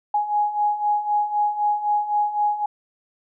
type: beating tone pair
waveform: sine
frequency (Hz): 830.6 / 834.5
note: G#5 / G#5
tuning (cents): 0 / +8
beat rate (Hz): 3.9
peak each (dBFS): -25 / -20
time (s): 0.14-2.66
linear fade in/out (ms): 5
effects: none